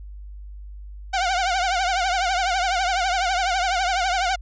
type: tone with vibrato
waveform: sawtooth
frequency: 740 Hz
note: F#5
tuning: in tune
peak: -16 dBFS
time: 1.13-4.36 s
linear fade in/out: 10 ms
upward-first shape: triangle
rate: 12 Hz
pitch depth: 130 cents each way
effects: added 50 Hz sine -35 dBFS peak until 4.41 s + resampled to 16000 Hz